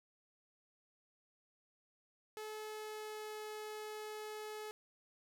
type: tone with pitch glide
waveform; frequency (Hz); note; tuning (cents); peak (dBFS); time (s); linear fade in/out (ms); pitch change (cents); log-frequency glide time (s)
sawtooth; 430.1 to 427.4; A4 to G#4; -39 to +50; -40; 2.37-4.71; 0; -11; 2.57-3.47
effects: none